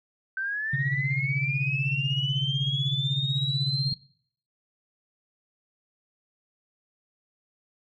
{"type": "linear sweep", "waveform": "sine", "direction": "up", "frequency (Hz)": [1532, 4239], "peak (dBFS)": -27, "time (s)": [0.37, 3.94], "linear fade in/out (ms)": 2}
{"type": "tone with tremolo", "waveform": "sine", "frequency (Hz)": 137.6, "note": "C#3", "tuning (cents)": -12, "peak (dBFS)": -21, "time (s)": [0.73, 3.93], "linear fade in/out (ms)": 5, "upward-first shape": "sine", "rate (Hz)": 16, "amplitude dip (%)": 85}
{"effects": ["noise-tail reverb RT60 0.6 s tail -21 dB re dry", "tanh soft clip ceiling -15 dBFS"]}